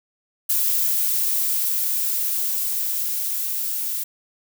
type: noise with level ramp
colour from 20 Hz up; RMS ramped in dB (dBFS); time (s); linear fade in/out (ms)
violet; -20 to -26; 0.49-4.04; 10
effects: none